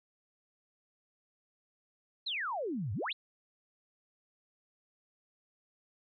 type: exponential two-way sweep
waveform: sine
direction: down then up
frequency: 4313 to 91.3 to 4313 Hz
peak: -33 dBFS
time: 2.26-3.13 s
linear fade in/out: 10 ms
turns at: 2.93 s
effects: none